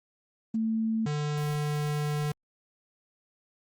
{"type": "tone pair in turn", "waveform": ["sine", "square"], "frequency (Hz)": [222.6, 148.57], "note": ["A3", "D3"], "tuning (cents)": [20, 20], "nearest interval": "perfect fifth", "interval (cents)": 700, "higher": "first", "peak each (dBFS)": [-25, -28], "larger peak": "first", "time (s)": [[0.54, 1.06], [1.06, 2.32]], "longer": "second", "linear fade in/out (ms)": 5, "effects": ["Opus 24 kbps"]}